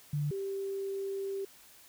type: tone pair in turn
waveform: sine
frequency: 146.6 / 391.4 Hz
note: D3 / G4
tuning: -3 / -3 cents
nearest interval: octave + perfect fourth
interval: 1700 cents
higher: second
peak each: -29 / -33 dBFS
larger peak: first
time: 0.13-0.31 / 0.31-1.45 s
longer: second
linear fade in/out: 5 ms
effects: white hiss -57 dBFS RMS until 1.88 s